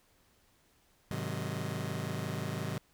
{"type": "chord", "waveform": "sawtooth", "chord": "Ab dominant seventh", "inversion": "none", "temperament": "just", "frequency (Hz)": [103.83, 129.78, 155.74, 186.89], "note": ["Ab2", "C3", "Eb3", "Gb3"], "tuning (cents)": [0, -14, 2, 18], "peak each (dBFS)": [-36, -35, -35, -37], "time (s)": [1.11, 2.78], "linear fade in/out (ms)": 0, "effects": ["pink hiss -68 dBFS RMS until 2.93 s"]}